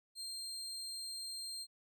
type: tone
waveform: 30% pulse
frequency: 4186 Hz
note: C8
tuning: in tune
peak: -39 dBFS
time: 0.15-1.67 s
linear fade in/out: 50 ms
effects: none